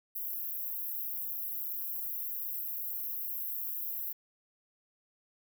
pink high-pass noise, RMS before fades -37 dBFS, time 0.15-4.13 s, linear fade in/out 10 ms, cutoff 12000 Hz, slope 96 dB/octave, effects none

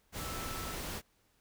sine tone in noise, 1319 Hz, E6, 1 cent sharp, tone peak -45 dBFS, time 0.17-0.76 s, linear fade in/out 50 ms, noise pink, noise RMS -40 dBFS, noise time 0.12-1.02 s, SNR -8 dB, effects pink hiss -72 dBFS RMS until 1.4 s

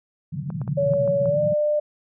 white band-pass noise, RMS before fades -28 dBFS, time 0.32-1.54 s, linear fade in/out 10 ms, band 120 to 170 Hz, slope 48 dB/octave
clicks, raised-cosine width 1 ms, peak -24 dBFS, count 6, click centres 0.503 / 0.616 / 0.678 / 0.936 / 1.077 / 1.257 s
sine tone with pitch glide, 564 to 597.5 Hz, C#5 to D5, +30 to +30 cents, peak -18 dBFS, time 0.77-1.8 s, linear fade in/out 10 ms, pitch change +100 cents, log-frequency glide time 1.26-1.4 s
effects none

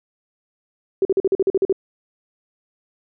sine tone bursts, 385.3 Hz, G4, 30 cents flat, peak -13 dBFS, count 10, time 1.02-1.726 s, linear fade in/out 2 ms, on 31 ms, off 44 ms, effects none

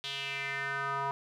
square tone with band-pass filter sweep, 138.59 Hz, C#3, in tune, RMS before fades -35 dBFS, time 0.04-1.11 s, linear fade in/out 0 ms, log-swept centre 3500 to 1000 Hz, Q 3.9, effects none

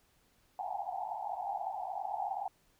white band-pass noise, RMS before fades -38 dBFS, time 0.59-2.48 s, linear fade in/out 2 ms, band 710 to 860 Hz, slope 96 dB/octave, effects pink hiss -70 dBFS RMS until 2.79 s

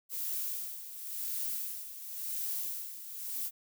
violet noise with tremolo, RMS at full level -35 dBFS, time 0.09-3.51 s, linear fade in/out 50 ms, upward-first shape sine, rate 0.94 Hz, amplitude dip 70%, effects none

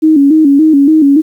sine tone with vibrato, 296.4 Hz, D4, 16 cents sharp, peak -3 dBFS, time 0.02-1.22 s, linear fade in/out 20 ms, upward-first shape square, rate 3.5 Hz, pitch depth 100 cents each way, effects 7-bit

